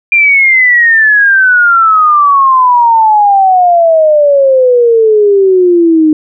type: exponential sweep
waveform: sine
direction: down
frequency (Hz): 2400 to 304.7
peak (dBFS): -3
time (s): 0.12-6.13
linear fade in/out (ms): 2
effects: none